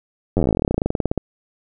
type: slowing click train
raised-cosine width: 2 ms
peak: -5 dBFS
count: 29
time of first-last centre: 0.37-1.177 s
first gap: 10 ms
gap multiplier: 1.07
effects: none